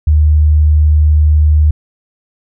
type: tone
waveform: sine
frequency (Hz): 76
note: D#2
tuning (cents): -40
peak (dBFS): -5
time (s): 0.07-1.71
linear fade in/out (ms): 5
effects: none